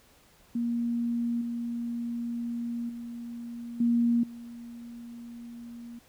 sine tone with level steps, 236 Hz, A#3, 22 cents sharp, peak -26 / -30 / -36 / -21 / -40 dBFS, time 0.55-5.99 s, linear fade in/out 5 ms, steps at 1.41 / 2.89 / 3.8 / 4.23 s, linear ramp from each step 5 ms, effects pink hiss -60 dBFS RMS until 6.08 s

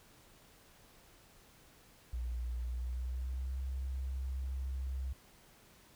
sine tone with pitch glide, 60 to 65.81 Hz, B1 to C2, -49 to +11 cents, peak -35 dBFS, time 2.13-5.13 s, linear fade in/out 5 ms, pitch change +160 cents, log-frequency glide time 2.57-3.6 s, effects pink hiss -62 dBFS RMS until 5.95 s

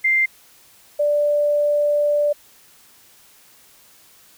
sine tone pair in turn, 2093 / 587.3 Hz, C7 / D5, 0 / 0 cents, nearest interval octave + minor seventh, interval 2200 cents, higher first, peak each -14 / -15 dBFS, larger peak first, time 0.04-0.26 / 0.99-2.33 s, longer second, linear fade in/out 10 ms, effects white hiss -51 dBFS RMS until 4.37 s

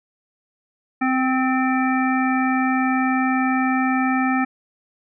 harmonic tone with a mistuned harmonic, 260 Hz, C4, 11 cents flat, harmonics 1 / 3 / 5 / 7 / 9, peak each -19 / -24 / -26 / -27 / -29 dBFS, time 1.01-4.45 s, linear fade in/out 10 ms, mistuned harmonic 7, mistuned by -20 cents, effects none

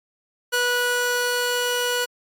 sawtooth tone pair together, 489.2 / 1468 Hz, B4 / F#6, -16 / -14 cents, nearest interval octave + perfect fifth, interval 1902 cents, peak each -20 / -19 dBFS, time 0.52-2.06 s, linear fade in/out 20 ms, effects AAC 64 kbps

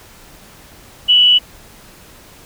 sine tone with amplitude modulation, 2956 Hz, F#7, 2 cents flat, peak -5 dBFS, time 1.08-1.39 s, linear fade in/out 20 ms, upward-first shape sine, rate 239 Hz, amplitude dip 35%, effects pink hiss -42 dBFS RMS until 2.45 s

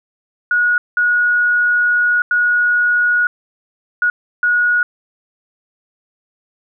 sine tone bursts at uneven times, 1453 Hz, F#6, 32 cents flat, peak -11 dBFS, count 5, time 0.51-0.78 / 0.97-2.22 / 2.31-3.27 / 4.02-4.1 / 4.43-4.83 s, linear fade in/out 2 ms, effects none

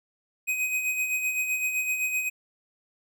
square tone with tremolo, 2512 Hz, D#7, 16 cents sharp, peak -24 dBFS, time 0.47-2.3 s, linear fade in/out 20 ms, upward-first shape sine, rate 7.8 Hz, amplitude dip 50%, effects none

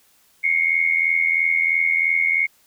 sine tone pair together, 2134 / 2217 Hz, C7 / C#7, +34 / 0 cents, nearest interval minor second, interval 66 cents, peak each -19 dBFS, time 0.43-2.47 s, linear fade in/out 20 ms, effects white hiss -58 dBFS RMS until 2.66 s

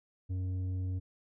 sine tone with tanh clipping, 92.5 Hz, F#2, in tune, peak -33 dBFS, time 0.29-1 s, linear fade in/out 20 ms, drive 7 dB, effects none

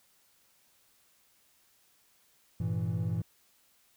triangle chord, E diminished, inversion first, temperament equal with one note detuned, 99.6 / 116.54 / 164.81 Hz, G2 / Bb2 / E3, +28 / 0 / 0 cents, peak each -31 dBFS, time 2.6-3.22 s, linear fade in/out 5 ms, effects tanh soft clip ceiling -21 dBFS + white hiss -67 dBFS RMS until 3.96 s

